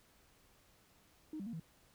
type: tone with pitch steps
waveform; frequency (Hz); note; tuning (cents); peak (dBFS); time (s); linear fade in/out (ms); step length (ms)
sine; 310 / 196.6 / 232.5 / 162.5; D#4 / G3 / A#3 / E3; -6 / +5 / -4 / -24; -40; 1.33-1.598; 2; 67
effects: tanh soft clip ceiling -36 dBFS + pink hiss -68 dBFS RMS until 1.94 s